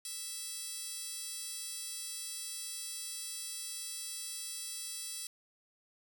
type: tone with high-pass filter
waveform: 10% pulse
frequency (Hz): 659.3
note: E5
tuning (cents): 0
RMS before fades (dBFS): -42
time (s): 0.05-5.27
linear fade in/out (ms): 2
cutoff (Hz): 6500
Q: 2.8
effects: none